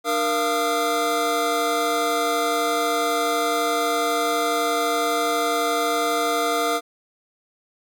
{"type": "tone cluster", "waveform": "square", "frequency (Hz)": [300.2, 469, 689, 1224, 1355], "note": ["D4", "A#4", "F5", "D#6", "E6"], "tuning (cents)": [38, 11, -24, -29, 47], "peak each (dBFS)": [-31, -26, -25, -27, -31], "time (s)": [0.04, 6.81], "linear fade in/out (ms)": 50, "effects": []}